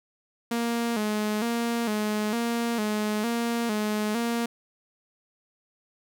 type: tone with vibrato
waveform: sawtooth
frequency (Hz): 222.7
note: A3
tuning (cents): +21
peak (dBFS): -21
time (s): 0.51-4.46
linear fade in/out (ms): 5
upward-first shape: square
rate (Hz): 1.1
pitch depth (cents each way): 87
effects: none